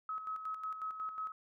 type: tone with tremolo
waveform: sine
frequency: 1281 Hz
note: E6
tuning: 50 cents flat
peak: -36 dBFS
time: 0.09-1.32 s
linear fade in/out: 2 ms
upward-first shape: square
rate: 5.5 Hz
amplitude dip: 55%
effects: none